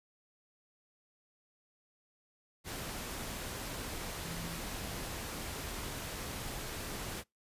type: tone in noise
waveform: sine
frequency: 168.9 Hz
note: E3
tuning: 42 cents sharp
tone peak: -43 dBFS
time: 4.21-4.6 s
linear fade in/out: 50 ms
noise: pink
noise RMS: -41 dBFS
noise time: 2.64-7.24 s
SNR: -5 dB
effects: noise-tail reverb RT60 0.2 s tail -26 dB re dry + resampled to 32000 Hz